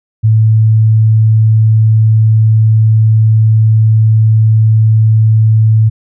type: tone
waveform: sine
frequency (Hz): 110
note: A2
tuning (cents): 0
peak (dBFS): -4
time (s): 0.23-5.9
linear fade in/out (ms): 20
effects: none